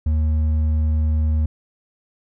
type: tone with hard clipping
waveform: sine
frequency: 77.5 Hz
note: D#2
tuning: 6 cents flat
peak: -17 dBFS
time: 0.06-1.46 s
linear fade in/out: 5 ms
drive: 4 dB
effects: none